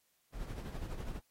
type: noise with tremolo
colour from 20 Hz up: brown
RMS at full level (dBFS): -39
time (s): 0.32-1.21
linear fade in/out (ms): 50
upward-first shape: sine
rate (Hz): 12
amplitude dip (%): 55
effects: white hiss -75 dBFS RMS until 1.3 s + AAC 48 kbps